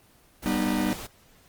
pink noise, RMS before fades -38 dBFS, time 0.42-1.07 s, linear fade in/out 10 ms
45% pulse chord, G augmented, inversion none, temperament just, 196 / 245 / 306.2 Hz, G3 / B3 / D#4, 0 / -14 / -28 cents, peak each -28 dBFS, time 0.46-0.93 s, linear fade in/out 0 ms
effects pink hiss -58 dBFS RMS until 1.48 s + Opus 24 kbps

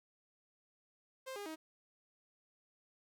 sawtooth tone with pitch steps, 525 / 407.1 / 316.3 Hz, C5 / G#4 / D#4, +6 / -35 / +29 cents, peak -39 dBFS, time 1.26-1.56 s, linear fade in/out 20 ms, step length 100 ms, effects 12-bit

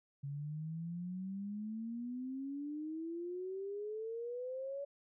sine exponential sweep, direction up, 138.59 to 569 Hz, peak -39 dBFS, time 0.23-4.85 s, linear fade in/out 10 ms, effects none

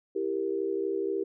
sine chord, E diminished, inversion none, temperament equal with one note detuned, 329.6 / 393.6 / 466.2 Hz, E4 / G4 / Bb4, 0 / +7 / 0 cents, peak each -34 / -29 / -34 dBFS, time 0.15-1.24 s, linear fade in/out 10 ms, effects none

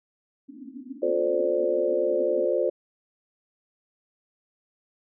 white band-pass noise, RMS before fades -41 dBFS, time 0.48-2.45 s, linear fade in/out 5 ms, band 240 to 290 Hz, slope 96 dB/octave
sine chord, D minor seventh, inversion first, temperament equal with one note detuned, 356.2 / 440 / 523.3 / 587.3 Hz, F4 / A4 / C5 / D5, +34 / 0 / 0 / 0 cents, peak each -27 / -29 / -25 / -27 dBFS, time 1.02-2.7 s, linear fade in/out 10 ms
effects none

